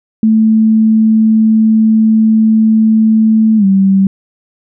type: tone with pitch glide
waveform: sine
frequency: 219.9 to 193.66 Hz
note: A3 to G3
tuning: -1 to -21 cents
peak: -5 dBFS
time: 0.23-4.07 s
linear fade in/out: 2 ms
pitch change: -220 cents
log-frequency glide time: 3.57-3.65 s
effects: none